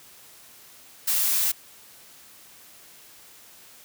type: noise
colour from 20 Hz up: blue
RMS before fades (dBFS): -23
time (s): 1.07-1.52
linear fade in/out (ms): 10
effects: white hiss -50 dBFS RMS until 3.84 s + high-pass 60 Hz 12 dB/octave